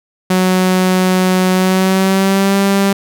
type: tone with pitch glide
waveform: sawtooth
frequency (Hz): 185 to 197.14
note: F#3 to G3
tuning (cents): 0 to +10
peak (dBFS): -6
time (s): 0.3-2.93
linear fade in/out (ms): 5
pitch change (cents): +110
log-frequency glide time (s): 1.52-2.57
effects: none